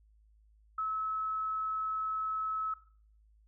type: tone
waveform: sine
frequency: 1295 Hz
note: E6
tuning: 31 cents flat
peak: -31 dBFS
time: 0.78-2.74 s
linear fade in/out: 5 ms
effects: noise-tail reverb RT60 0.5 s tail -17 dB re dry + added 53 Hz sine -61 dBFS peak until 3.47 s